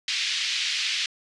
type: band-pass noise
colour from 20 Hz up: pink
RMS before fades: -27 dBFS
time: 0.08-1.06 s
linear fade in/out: 2 ms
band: 2300 to 5300 Hz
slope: 24 dB/octave
effects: resampled to 24000 Hz